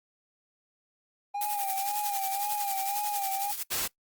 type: tone with vibrato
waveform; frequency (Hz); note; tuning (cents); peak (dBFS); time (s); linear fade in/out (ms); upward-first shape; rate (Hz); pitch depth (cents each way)
triangle; 804; G5; +44; -28; 1.34-3.52; 10; sine; 1.9; 61
type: noise with tremolo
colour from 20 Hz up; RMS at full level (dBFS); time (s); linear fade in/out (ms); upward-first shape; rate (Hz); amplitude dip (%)
blue; -31; 1.41-3.63; 2; triangle; 11; 75
type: noise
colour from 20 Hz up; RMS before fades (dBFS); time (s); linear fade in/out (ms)
white; -30; 3.7-3.88; 20
effects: noise-tail reverb RT60 0.1 s tail -20 dB re dry + Opus 32 kbps